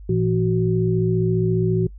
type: tone cluster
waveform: sine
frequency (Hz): 114.1 / 168.8 / 371.9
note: A#2 / E3 / F#4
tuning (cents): -37 / +41 / +9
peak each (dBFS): -21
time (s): 0.09-1.87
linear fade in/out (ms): 5
effects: noise-tail reverb RT60 0.1 s tail -23 dB re dry + added 50 Hz sine -36 dBFS peak until 1.98 s